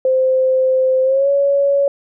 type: tone with pitch glide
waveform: sine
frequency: 520 to 560.6 Hz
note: C5 to C#5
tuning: -11 to +19 cents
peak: -11 dBFS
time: 0.05-1.88 s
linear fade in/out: 2 ms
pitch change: +130 cents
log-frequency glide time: 1.03-1.29 s
effects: none